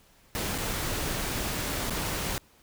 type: noise with dropouts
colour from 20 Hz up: pink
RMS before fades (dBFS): -31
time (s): 0.35-2.38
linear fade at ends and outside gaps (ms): 0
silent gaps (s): 0.579-0.584 / 1.898-1.906
effects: pink hiss -60 dBFS RMS until 2.62 s